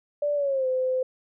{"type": "tone with pitch glide", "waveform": "sine", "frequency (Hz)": [584, 514.3], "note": ["D5", "C5"], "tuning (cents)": [-10, -30], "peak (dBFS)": -22, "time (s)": [0.22, 1.03], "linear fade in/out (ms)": 5, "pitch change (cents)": -220, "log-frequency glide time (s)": [0.35, 0.67], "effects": []}